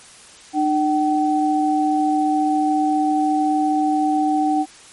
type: tone pair together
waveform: sine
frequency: 302.4 / 762 Hz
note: D#4 / G5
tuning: -49 / -49 cents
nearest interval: octave + major third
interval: 1600 cents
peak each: -18 / -18 dBFS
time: 0.53-4.66 s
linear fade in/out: 50 ms
effects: white hiss -44 dBFS RMS until 4.92 s + MP3 48 kbps